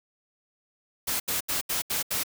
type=noise bursts; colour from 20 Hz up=white; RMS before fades=-28 dBFS; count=6; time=1.07-2.235 s; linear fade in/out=10 ms; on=130 ms; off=77 ms; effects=none

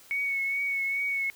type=tone with vibrato; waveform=sine; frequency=2217 Hz; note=C#7; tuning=in tune; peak=-26 dBFS; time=0.11-1.3 s; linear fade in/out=0 ms; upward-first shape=triangle; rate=2.4 Hz; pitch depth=30 cents each way; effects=white hiss -54 dBFS RMS until 1.35 s

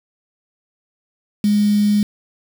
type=tone with quantisation; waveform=sine; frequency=207.1 Hz; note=G#3; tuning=5 cents flat; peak=-12 dBFS; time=1.44-2.03 s; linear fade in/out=2 ms; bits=5; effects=none

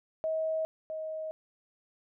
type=tone pair in turn; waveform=sine; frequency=637 / 630.4 Hz; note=D#5 / D#5; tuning=+41 / +23 cents; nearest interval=unison; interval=18 cents; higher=first; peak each=-28 / -34 dBFS; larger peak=first; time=0.24-0.65 / 0.9-1.31 s; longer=neither; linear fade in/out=0 ms; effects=none

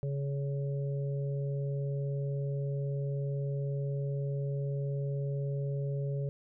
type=harmonic tone; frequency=139.7 Hz; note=C#3; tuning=14 cents sharp; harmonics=1 / 3 / 4; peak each=-31 / -41 / -43 dBFS; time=0.03-6.29 s; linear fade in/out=0 ms; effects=none

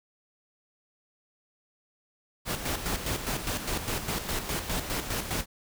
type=noise with tremolo; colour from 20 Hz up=pink; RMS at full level=-30 dBFS; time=2.45-5.46 s; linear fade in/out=50 ms; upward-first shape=square; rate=4.9 Hz; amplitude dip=55%; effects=none

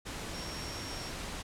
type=tone in noise; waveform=sine; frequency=5550 Hz; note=F8; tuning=12 cents flat; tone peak=-44 dBFS; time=0.33-1.11 s; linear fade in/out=20 ms; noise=pink; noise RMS=-40 dBFS; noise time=0.05-1.43 s; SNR=-7 dB; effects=low-pass 9000 Hz 12 dB/octave

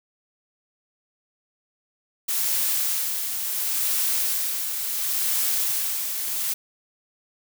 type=noise with tremolo; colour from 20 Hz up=blue; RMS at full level=-23 dBFS; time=2.28-6.54 s; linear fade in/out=10 ms; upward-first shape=sine; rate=0.71 Hz; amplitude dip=45%; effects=none

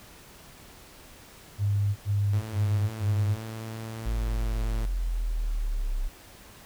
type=tone bursts; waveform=sine; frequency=101.4 Hz; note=G#2; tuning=41 cents flat; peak=-22 dBFS; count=4; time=1.58-3.373 s; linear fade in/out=50 ms; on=380 ms; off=91 ms
type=tone with pitch glide; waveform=sawtooth; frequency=110 to 112.18 Hz; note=A2 to A2; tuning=0 to +34 cents; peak=-31 dBFS; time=2.33-4.86 s; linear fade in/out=5 ms; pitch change=+34 cents; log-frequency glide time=2.66-4.08 s
type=linear sweep; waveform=sine; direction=down; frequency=51.91 to 32.7 Hz; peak=-25 dBFS; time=4.05-6.09 s; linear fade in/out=20 ms
effects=pink hiss -50 dBFS RMS until 6.65 s

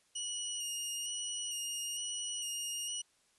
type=tone with vibrato; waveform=15% pulse; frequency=2889 Hz; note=F#7; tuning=42 cents flat; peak=-29 dBFS; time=0.15-3.02 s; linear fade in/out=10 ms; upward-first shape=square; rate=1.1 Hz; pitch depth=23 cents each way; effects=white hiss -71 dBFS RMS until 3.38 s + resampled to 24000 Hz

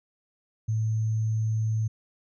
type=tone with sample-and-hold; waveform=sine; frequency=110 Hz; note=A2; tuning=in tune; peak=-23 dBFS; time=0.68-1.88 s; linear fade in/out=10 ms; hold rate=6300 Hz; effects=resampled to 24000 Hz

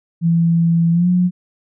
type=tone with pitch glide; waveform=sine; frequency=167.5 to 179.52 Hz; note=E3 to F3; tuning=+28 to +48 cents; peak=-11 dBFS; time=0.21-1.31 s; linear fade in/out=50 ms; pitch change=+120 cents; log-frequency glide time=0.92-1.08 s; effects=none

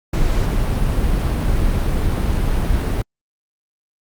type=noise; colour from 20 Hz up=brown; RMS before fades=-17 dBFS; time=0.13-3.02 s; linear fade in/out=5 ms; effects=Opus 48 kbps

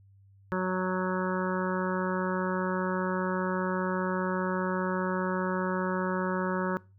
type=harmonic tone; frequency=185 Hz; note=F#3; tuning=in tune; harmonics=1 / 2 / 3 / 5 / 6 / 7 / 8 / 9; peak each=-30 / -33 / -35 / -37 / -38 / -38 / -39 / -40 dBFS; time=0.52-6.77 s; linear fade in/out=0 ms; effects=noise-tail reverb RT60 0.3 s tail -22 dB re dry + added 98 Hz sine -55 dBFS peak until 6.98 s

